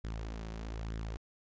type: tone with flanger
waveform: sawtooth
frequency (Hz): 55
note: A1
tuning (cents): 0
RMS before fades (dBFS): -40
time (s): 0.04-1.17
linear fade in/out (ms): 0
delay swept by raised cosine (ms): 0.55 to 5.45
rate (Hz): 1.1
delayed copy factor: +0.5
effects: resampled to 16000 Hz